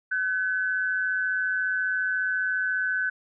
sine tone pair together, 1514.5 / 1700 Hz, F#6 / G#6, +40 / +40 cents, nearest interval major second, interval 200 cents, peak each -24 / -32 dBFS, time 0.11-3.1 s, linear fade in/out 10 ms, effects none

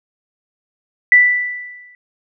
sine tone with exponential decay, 1975.5 Hz, B6, in tune, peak -3 dBFS, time 1.12-1.95 s, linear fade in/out 1 ms, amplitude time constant 180 ms, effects none

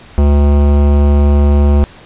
sine tone with hard clipping, 72 Hz, D2, 34 cents flat, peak -8 dBFS, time 0.18-1.84 s, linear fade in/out 0 ms, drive 18 dB, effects pink hiss -38 dBFS RMS until 2.05 s + resampled to 8000 Hz

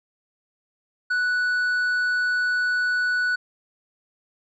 triangle tone with tanh clipping, 1480 Hz, F#6, in tune, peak -21 dBFS, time 1.1-3.36 s, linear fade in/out 10 ms, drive 9 dB, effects none

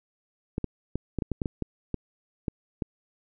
clicks, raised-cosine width 3 ms, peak -15 dBFS, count 12, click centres 0.581 / 0.643 / 0.956 / 1.187 / 1.222 / 1.317 / 1.418 / 1.458 / 1.623 / 1.943 / 2.482 / 2.822 s, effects none

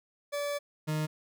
40% pulse tone pair in turn, 577 / 154.2 Hz, D5 / D#3, -31 / -15 cents, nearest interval octave + major seventh, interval 2284 cents, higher first, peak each -30 / -28 dBFS, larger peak second, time 0.32-0.59 / 0.87-1.07 s, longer first, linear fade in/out 20 ms, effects none

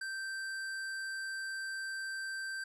sine tone with hard clipping, 1563 Hz, G6, 6 cents flat, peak -39 dBFS, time 0.01-2.64 s, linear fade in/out 5 ms, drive 15 dB, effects resampled to 24000 Hz

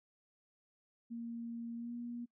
sine tone with pitch glide, 233.1 to 238.7 Hz, A#3 to A#3, 0 to +41 cents, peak -40 dBFS, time 1.1-2.26 s, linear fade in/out 20 ms, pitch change +41 cents, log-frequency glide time 1.76-1.93 s, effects noise-tail reverb RT60 0.1 s tail -23 dB re dry

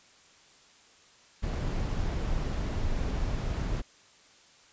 brown noise, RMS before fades -30 dBFS, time 1.42-3.82 s, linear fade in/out 20 ms, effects white hiss -58 dBFS RMS until 4.72 s + resampled to 16000 Hz

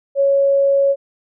sine tone, 554.4 Hz, C#5, in tune, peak -11 dBFS, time 0.15-0.96 s, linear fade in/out 50 ms, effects none

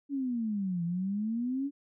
sine exponential two-way sweep, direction down then up, 287.9 to 167.5 to 287.9 Hz, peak -29 dBFS, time 0.09-1.71 s, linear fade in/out 50 ms, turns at 0.84 s, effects none

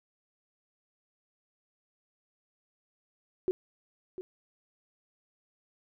sine tone with echo, 370 Hz, F#4, in tune, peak -24 dBFS, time 3.48-3.51 s, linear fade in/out 0 ms, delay 700 ms, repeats 1, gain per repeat -12 dB, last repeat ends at 4.21 s, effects none

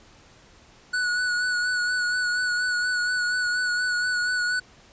square tone with vibrato, 1471 Hz, F#6, 11 cents flat, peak -23 dBFS, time 0.93-4.6 s, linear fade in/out 10 ms, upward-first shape sine, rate 4.2 Hz, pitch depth 26 cents each way, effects pink hiss -53 dBFS RMS until 4.92 s + resampled to 16000 Hz

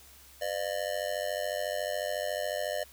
square tone with amplitude modulation, 601 Hz, D5, 40 cents sharp, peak -27 dBFS, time 0.41-2.84 s, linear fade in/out 10 ms, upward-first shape sine, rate 94 Hz, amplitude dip 100%, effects added 67 Hz sine -59 dBFS peak until 2.92 s + white hiss -55 dBFS RMS until 2.92 s

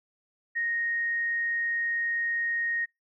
sine tone, 1864.7 Hz, A#6, in tune, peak -26 dBFS, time 0.55-2.86 s, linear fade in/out 20 ms, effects noise-tail reverb RT60 0.2 s tail -26 dB re dry

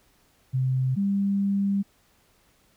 sine tone pair in turn, 130 / 198.55 Hz, C3 / G3, -11 / +22 cents, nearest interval perfect fifth, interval 733 cents, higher second, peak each -21 dBFS, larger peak neither, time 0.53-0.96 / 0.96-1.83 s, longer second, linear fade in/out 20 ms, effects pink hiss -63 dBFS RMS until 2.76 s

